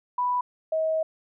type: tone pair in turn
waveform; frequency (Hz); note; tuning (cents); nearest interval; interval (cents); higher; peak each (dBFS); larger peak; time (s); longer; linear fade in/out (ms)
sine; 987.8 / 636.5; B5 / D#5; 0 / +39; minor sixth; 761; first; -22; neither; 0.18-0.41 / 0.72-1.03; second; 5
effects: none